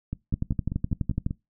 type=two click trains; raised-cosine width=5 ms; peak=-17 / -13 dBFS; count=7 / 12; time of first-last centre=0.13-1.309 / 0.34-1.264 s; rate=5.09 / 11.9 Hz; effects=noise-tail reverb RT60 0.2 s tail -22 dB re dry